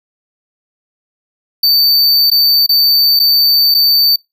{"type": "tone with dropouts", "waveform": "square", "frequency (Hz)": 4573, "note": "D8", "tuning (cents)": -47, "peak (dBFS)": -8, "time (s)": [1.63, 4.16], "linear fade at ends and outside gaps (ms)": 5, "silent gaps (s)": [[2.302, 2.314], [2.664, 2.691], [3.193, 3.198], [3.743, 3.747]], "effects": ["noise-tail reverb RT60 0.2 s tail -24 dB re dry"]}